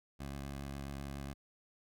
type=tone with vibrato; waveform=15% pulse; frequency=69.4 Hz; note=C#2; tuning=3 cents sharp; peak=-35 dBFS; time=0.19-1.34 s; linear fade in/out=20 ms; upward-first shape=sine; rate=7.4 Hz; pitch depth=21 cents each way; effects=none